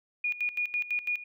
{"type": "tone with tremolo", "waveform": "sine", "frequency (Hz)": 2444, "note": "D#7", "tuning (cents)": -32, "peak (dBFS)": -26, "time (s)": [0.24, 1.24], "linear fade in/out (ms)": 5, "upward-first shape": "square", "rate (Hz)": 6, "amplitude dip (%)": 80, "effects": []}